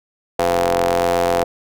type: ring-modulated tone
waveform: sawtooth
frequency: 88.1 Hz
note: F2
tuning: 16 cents sharp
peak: -8 dBFS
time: 0.39-1.44 s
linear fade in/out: 5 ms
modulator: 595 Hz
effects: none